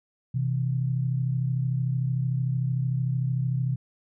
sine tone pair together, 127.38 / 160.7 Hz, C3 / E3, -46 / -44 cents, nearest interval major third, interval 402 cents, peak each -24 / -30 dBFS, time 0.34-3.76 s, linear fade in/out 10 ms, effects none

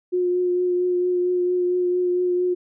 sine tone with vibrato, 358.9 Hz, F4, 47 cents sharp, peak -18 dBFS, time 0.12-2.55 s, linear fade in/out 20 ms, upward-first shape triangle, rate 4.4 Hz, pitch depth 18 cents each way, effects none

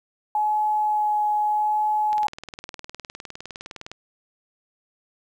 sine tone with vibrato, 846 Hz, G#5, 32 cents sharp, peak -19 dBFS, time 0.35-2.27 s, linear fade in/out 2 ms, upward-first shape sine, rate 0.8 Hz, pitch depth 9 cents each way
click train, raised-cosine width 0.2 ms, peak -19 dBFS, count 36, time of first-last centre 2.13-3.916 s, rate 19.6 Hz
effects 9-bit

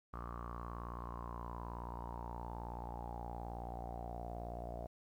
sawtooth tone with low-pass filter sweep, 58.9 Hz, A#1, 19 cents sharp, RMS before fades -45 dBFS, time 0.13-4.87 s, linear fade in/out 10 ms, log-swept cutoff 1200 to 670 Hz, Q 9.3, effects 12-bit

